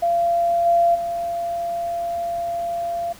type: tone with level steps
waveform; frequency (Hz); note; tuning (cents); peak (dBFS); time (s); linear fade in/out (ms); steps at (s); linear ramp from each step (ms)
sine; 686; F5; -31; -16 / -13 / -22; 0.02-3.13; 10; 0.65 / 0.94; 20
effects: pink hiss -44 dBFS RMS until 3.19 s